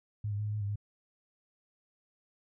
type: tone with pitch steps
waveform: sine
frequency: 105.1 / 102 / 105.6 / 104.9 / 106.3 / 100.8 / 103.2 Hz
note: G#2 / G#2 / G#2 / G#2 / G#2 / G2 / G#2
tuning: +21 / -31 / +29 / +18 / +41 / +49 / -10 cents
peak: -31 dBFS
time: 0.24-0.758 s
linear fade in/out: 5 ms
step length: 74 ms
effects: none